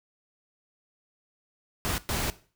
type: noise bursts at uneven times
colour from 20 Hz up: pink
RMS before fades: -29 dBFS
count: 2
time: 1.85-1.98 / 2.09-2.3 s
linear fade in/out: 0 ms
effects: noise-tail reverb RT60 0.4 s tail -17 dB re dry